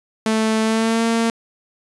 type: tone with pitch glide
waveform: sawtooth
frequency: 220 to 228.8 Hz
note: A3 to A#3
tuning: 0 to -32 cents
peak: -12 dBFS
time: 0.26-1.3 s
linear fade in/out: 2 ms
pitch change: +68 cents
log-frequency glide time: 0.62-1.03 s
effects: resampled to 24000 Hz